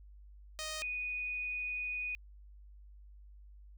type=tone pair in turn; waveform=5% pulse / sine; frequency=622.3 / 2478 Hz; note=D#5 / D#7; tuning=0 / -8 cents; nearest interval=2 octaves; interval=2392 cents; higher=second; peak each=-27 / -35 dBFS; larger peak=first; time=0.59-0.82 / 0.82-2.15 s; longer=second; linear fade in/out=0 ms; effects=added 50 Hz sine -52 dBFS peak until 3.77 s